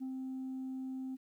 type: tone with ADSR envelope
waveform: sine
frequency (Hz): 261.6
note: C4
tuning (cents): 0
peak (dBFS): -34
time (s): 0-1.17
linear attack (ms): 26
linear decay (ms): 84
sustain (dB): -2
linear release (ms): 29
effects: tanh soft clip ceiling -36 dBFS + 12-bit